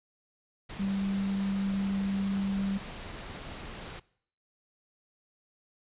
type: tone in noise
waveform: sine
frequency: 196 Hz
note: G3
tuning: in tune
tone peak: -28 dBFS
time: 0.79-2.78 s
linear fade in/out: 10 ms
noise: pink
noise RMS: -42 dBFS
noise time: 0.69-4 s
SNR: +11 dB
effects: noise-tail reverb RT60 0.6 s tail -21 dB re dry + resampled to 8000 Hz